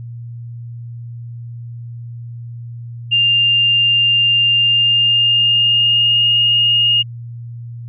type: tone with pitch glide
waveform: sine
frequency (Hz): 2800 to 2847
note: F7 to F7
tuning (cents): +4 to +33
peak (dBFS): -10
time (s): 3.11-7.03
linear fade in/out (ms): 20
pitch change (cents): +29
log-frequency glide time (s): 4.56-6.32
effects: added 118 Hz sine -27 dBFS peak until 7.88 s